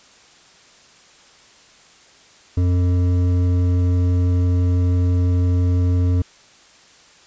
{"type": "tone with hard clipping", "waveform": "triangle", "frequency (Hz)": 89.4, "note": "F2", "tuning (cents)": 41, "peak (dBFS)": -16, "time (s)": [2.57, 6.22], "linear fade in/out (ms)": 5, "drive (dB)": 13, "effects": ["white hiss -49 dBFS RMS until 7.26 s", "resampled to 16000 Hz"]}